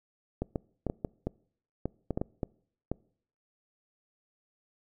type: clicks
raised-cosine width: 2 ms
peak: -17 dBFS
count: 12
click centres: 0.42 / 0.558 / 0.867 / 0.899 / 1.048 / 1.27 / 1.856 / 2.107 / 2.175 / 2.215 / 2.432 / 2.916 s
effects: noise-tail reverb RT60 0.6 s tail -25 dB re dry